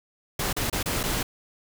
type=noise with dropouts; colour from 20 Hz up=pink; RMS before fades=-27 dBFS; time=0.39-1.23 s; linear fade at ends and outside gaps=5 ms; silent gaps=0.529-0.565 / 0.7-0.727 / 0.829-0.858 / 1.032-1.036 s; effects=none